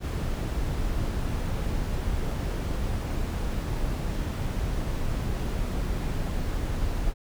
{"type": "noise", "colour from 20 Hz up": "brown", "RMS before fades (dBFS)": -28, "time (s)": [0, 7.14], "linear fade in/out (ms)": 50, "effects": []}